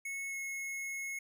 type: tone with pitch glide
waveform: square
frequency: 2196 to 2177 Hz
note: C#7 to C#7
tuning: -17 to -32 cents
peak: -38 dBFS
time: 0.05-1.19 s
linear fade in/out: 5 ms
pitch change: -15 cents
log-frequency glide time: 0.28-0.35 s
effects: none